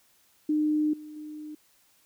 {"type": "tone with level steps", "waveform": "sine", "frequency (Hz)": 303.7, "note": "D#4", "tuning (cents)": -42, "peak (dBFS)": [-22, -40, -37], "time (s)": [0.49, 1.55], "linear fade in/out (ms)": 5, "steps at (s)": [0.93, 1.16], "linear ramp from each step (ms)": 5, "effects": ["white hiss -64 dBFS RMS until 2.05 s"]}